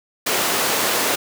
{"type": "high-pass noise", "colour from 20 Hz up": "pink", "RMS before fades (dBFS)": -20, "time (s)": [0.26, 1.16], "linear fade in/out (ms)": 10, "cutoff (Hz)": 350, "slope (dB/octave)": 12, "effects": []}